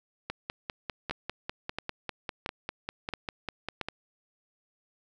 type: two click trains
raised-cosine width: 0.3 ms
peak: -17 / -16 dBFS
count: 19 / 5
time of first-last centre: 0.3-3.886 / 1.11-3.813 s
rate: 5.02 / 1.48 Hz
effects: none